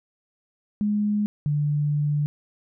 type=tone pair in turn; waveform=sine; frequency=208.3 / 147.29 Hz; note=G#3 / D3; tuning=+5 / +5 cents; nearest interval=tritone; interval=600 cents; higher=first; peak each=-20 dBFS; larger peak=neither; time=0.81-1.26 / 1.46-2.26 s; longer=second; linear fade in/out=0 ms; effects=none